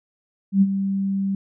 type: tone with ADSR envelope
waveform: sine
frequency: 195.4 Hz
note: G3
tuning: 5 cents flat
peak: -10 dBFS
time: 0.52-1.35 s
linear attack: 95 ms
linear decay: 43 ms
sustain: -10 dB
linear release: 3 ms
effects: none